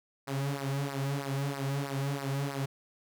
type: tone with flanger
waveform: sawtooth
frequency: 138.7 Hz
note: C#3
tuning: 1 cent sharp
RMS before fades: -33 dBFS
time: 0.27-2.66 s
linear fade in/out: 10 ms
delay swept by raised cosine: 0.29 to 4.49 ms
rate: 3.1 Hz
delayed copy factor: -0.8
effects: none